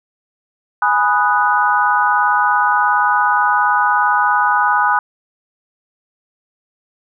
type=chord; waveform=sine; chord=G# minor seventh; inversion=none; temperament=equal; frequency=830.6 / 987.8 / 1244.5 / 1480 Hz; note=G#5 / B5 / D#6 / F#6; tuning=0 / 0 / 0 / 0 cents; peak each=-17 dBFS; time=0.82-4.99 s; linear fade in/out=2 ms; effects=none